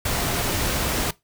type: tone in noise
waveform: sine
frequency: 698.5 Hz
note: F5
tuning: in tune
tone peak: -34 dBFS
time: 0.14-0.42 s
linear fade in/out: 5 ms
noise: pink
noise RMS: -24 dBFS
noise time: 0.05-1.11 s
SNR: -13 dB
effects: noise-tail reverb RT60 0.2 s tail -20 dB re dry